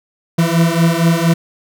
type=beating tone pair; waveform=40% pulse; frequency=164.81 / 169.11 Hz; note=E3 / E3; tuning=0 / +45 cents; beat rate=4.3 Hz; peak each=-13 dBFS; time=0.38-1.34 s; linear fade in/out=10 ms; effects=none